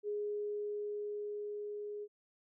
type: tone with level ramp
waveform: sine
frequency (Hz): 415.3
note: G#4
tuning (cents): 0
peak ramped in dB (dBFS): -34 to -40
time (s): 0.03-2.08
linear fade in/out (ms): 50
effects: none